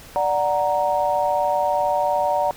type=chord; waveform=sine; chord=D augmented; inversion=none; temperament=equal; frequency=587.3 / 740 / 932.3 Hz; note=D5 / F#5 / A#5; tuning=0 / 0 / 0 cents; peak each=-22 dBFS; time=0.16-2.51 s; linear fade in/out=0 ms; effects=pink hiss -43 dBFS RMS until 2.56 s